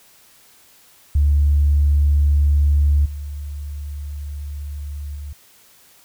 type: tone with level steps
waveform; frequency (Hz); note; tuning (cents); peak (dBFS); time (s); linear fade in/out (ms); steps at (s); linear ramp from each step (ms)
sine; 72.6; D2; -19; -11 / -26 / -28; 1.15-5.33; 5; 3.05 / 5.15; 10
effects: tanh soft clip ceiling -7 dBFS + white hiss -51 dBFS RMS until 6.04 s